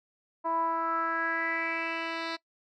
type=tone with low-pass filter sweep; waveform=10% pulse; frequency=329.6 Hz; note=E4; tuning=in tune; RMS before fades=-31 dBFS; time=0.44-2.37 s; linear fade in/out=20 ms; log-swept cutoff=890 to 3900 Hz; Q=5.1; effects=noise-tail reverb RT60 0.1 s tail -21 dB re dry